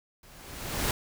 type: noise with level ramp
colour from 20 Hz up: pink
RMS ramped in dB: -55 to -26 dBFS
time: 0.23-0.91 s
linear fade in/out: 2 ms
effects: none